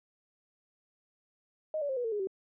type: tone with pitch steps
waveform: sine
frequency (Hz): 622.3 / 574 / 529.4 / 488.2 / 450.3 / 415.3 / 383.1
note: D#5 / D5 / C5 / B4 / A4 / G#4 / G4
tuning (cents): 0 / -40 / +20 / -20 / +40 / 0 / -40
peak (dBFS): -30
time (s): 1.74-2.272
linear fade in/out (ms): 2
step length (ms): 76
effects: none